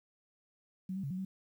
sine tone with pitch steps, 187.4 / 193.8 / 138.7 / 184.3 / 190.5 Hz, F#3 / G3 / C#3 / F#3 / G3, +22 / -20 / +1 / -7 / -49 cents, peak -35 dBFS, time 0.89-1.25 s, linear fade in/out 5 ms, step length 72 ms, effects 11-bit

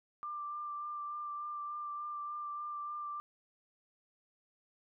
sine tone with vibrato, 1185 Hz, D6, 15 cents sharp, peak -38 dBFS, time 0.23-3.2 s, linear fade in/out 0 ms, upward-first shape sine, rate 3.4 Hz, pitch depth 15 cents each way, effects none

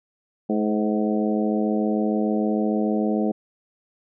harmonic tone with a mistuned harmonic, 106.7 Hz, G#2, 47 cents sharp, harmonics 2 / 3 / 4 / 5 / 6 / 7, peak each -22 / -26 / -28 / -30 / -32 / -33 dBFS, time 0.49-3.32 s, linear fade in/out 10 ms, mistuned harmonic 5, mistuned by -38 cents, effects none

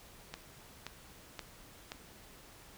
click train, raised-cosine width 0.2 ms, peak -23 dBFS, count 4, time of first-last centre 0.34-1.919 s, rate 1.9 Hz, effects pink hiss -56 dBFS RMS until 2.77 s

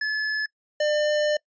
square tone pair in turn, 1721 / 599.4 Hz, A6 / D5, -39 / +35 cents, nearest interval octave + tritone, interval 1826 cents, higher first, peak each -24 / -21 dBFS, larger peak second, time 0.01-0.46 / 0.8-1.37 s, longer second, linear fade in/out 5 ms, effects noise-tail reverb RT60 0.1 s tail -25 dB re dry + resampled to 16000 Hz

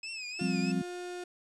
25% pulse tone with vibrato, 2565 Hz, E7, 48 cents flat, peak -34 dBFS, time 0.03-0.72 s, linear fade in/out 5 ms, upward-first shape triangle, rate 3.1 Hz, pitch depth 110 cents each way
35% pulse tone with pitch glide, 354 to 356.7 Hz, F4 to F4, +23 to +37 cents, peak -36 dBFS, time 0.39-1.24 s, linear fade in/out 5 ms, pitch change +14 cents, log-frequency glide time 0.74-0.98 s
sine chord, F suspended second, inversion none, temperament just, 174.61 / 196.44 / 261.9 Hz, F3 / G3 / C4, 0 / +4 / +2 cents, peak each -32 / -32 / -33 dBFS, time 0.41-0.82 s, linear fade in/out 5 ms
effects resampled to 24000 Hz + 10-bit

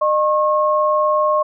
sine tone pair together, 608.4 / 1084 Hz, D#5 / C#6, -39 / -39 cents, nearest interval minor seventh, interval 1000 cents, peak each -16 dBFS, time 0.01-1.43 s, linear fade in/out 10 ms, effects none

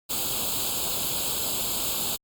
white noise with comb filter, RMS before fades -28 dBFS, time 0.09-2.17 s, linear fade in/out 20 ms, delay 0.26 ms, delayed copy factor +0.9, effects Opus 48 kbps

